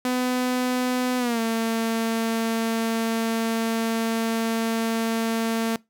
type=tone with pitch glide; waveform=sawtooth; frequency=251.3 to 226.5 Hz; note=B3 to A#3; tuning=+30 to -50 cents; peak=-18 dBFS; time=0.05-5.76 s; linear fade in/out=2 ms; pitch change=-180 cents; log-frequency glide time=1.18-1.4 s; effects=noise-tail reverb RT60 0.2 s tail -22 dB re dry